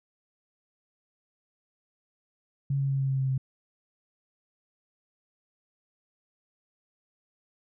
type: tone with pitch steps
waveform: sine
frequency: 138.59 / 137.47 / 136.37 / 135.27 / 134.18 / 133.1 / 132.03 Hz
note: C#3 / C#3 / C#3 / C#3 / C3 / C3 / C3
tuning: 0 / -14 / -28 / -42 / +44 / +30 / +16 cents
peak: -24 dBFS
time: 2.7-3.379 s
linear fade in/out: 5 ms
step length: 97 ms
effects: none